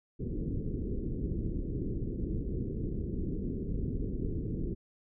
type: low-pass noise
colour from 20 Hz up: pink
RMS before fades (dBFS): -34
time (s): 0.19-4.75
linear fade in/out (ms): 20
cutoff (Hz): 420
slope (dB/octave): 48
effects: none